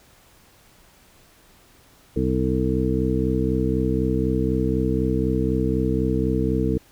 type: harmonic tone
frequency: 64 Hz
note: C2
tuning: 38 cents flat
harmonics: 1 / 2 / 3 / 4 / 5 / 7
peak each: -26 / -26 / -26 / -26 / -26 / -26 dBFS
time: 2.16-6.78 s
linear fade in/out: 5 ms
effects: pink hiss -54 dBFS RMS until 6.91 s